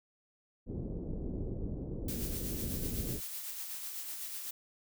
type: low-pass noise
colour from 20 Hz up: pink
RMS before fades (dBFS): -38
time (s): 0.66-3.21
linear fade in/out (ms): 50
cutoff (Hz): 430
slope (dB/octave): 24
type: noise with tremolo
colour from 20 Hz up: blue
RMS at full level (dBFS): -40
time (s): 2.08-4.51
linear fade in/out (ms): 5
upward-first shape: sine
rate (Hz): 8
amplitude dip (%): 35
effects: none